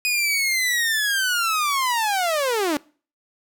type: linear sweep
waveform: sawtooth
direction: down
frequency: 2495 to 277.2 Hz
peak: -16 dBFS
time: 0.05-2.77 s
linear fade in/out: 0 ms
effects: noise-tail reverb RT60 0.4 s tail -23 dB re dry